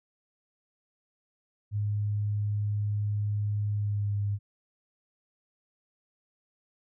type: tone with pitch glide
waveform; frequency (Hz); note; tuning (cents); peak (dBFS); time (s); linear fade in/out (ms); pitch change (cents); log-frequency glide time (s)
sine; 103.83 to 101.87; G#2 to G#2; 0 to -33; -26; 1.71-4.39; 50; -33; 3.73-4.17
effects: none